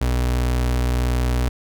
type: tone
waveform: 35% pulse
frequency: 61.5 Hz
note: B1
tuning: 7 cents flat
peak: -16 dBFS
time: 0.01-1.49 s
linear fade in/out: 5 ms
effects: none